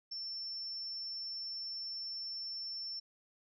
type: tone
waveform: sine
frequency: 5390 Hz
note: E8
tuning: 38 cents sharp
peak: -39 dBFS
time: 0.11-3 s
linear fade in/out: 10 ms
effects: none